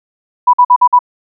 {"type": "tone bursts", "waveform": "sine", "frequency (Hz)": 986, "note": "B5", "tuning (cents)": -3, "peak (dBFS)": -3, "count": 5, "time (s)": [0.47, 0.991], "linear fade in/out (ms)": 10, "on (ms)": 65, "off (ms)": 49, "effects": []}